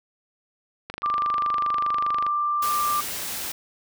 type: click train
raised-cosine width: 0.3 ms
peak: -17 dBFS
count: 35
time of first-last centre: 0.9-2.265 s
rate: 24.9 Hz
type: tone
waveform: sine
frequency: 1183 Hz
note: D6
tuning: 12 cents sharp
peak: -21 dBFS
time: 1.03-3.01 s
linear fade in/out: 10 ms
type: noise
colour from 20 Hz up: white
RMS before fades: -31 dBFS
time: 2.62-3.52 s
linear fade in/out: 5 ms
effects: none